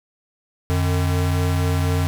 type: tone pair together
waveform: square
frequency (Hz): 90 / 151.36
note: F#2 / D#3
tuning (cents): -47 / -47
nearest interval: major sixth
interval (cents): 900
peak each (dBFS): -19 / -25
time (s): 0.7-2.07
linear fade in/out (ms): 0
effects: none